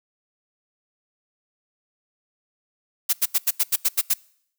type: noise bursts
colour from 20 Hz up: blue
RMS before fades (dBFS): -19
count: 9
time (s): 3.09-4.14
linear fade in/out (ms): 10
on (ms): 42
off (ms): 84
effects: noise-tail reverb RT60 0.7 s tail -25 dB re dry